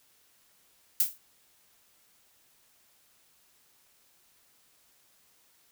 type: noise with exponential decay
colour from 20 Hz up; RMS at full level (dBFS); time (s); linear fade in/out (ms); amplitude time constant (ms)
violet; -20; 1-1.18; 2; 37
effects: white hiss -65 dBFS RMS until 5.71 s